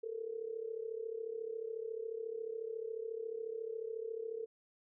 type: tone with amplitude modulation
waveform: sine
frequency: 449.5 Hz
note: A4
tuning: 37 cents sharp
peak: -35 dBFS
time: 0.03-4.46 s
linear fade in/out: 10 ms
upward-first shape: sine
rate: 34.1 Hz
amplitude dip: 80%
effects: none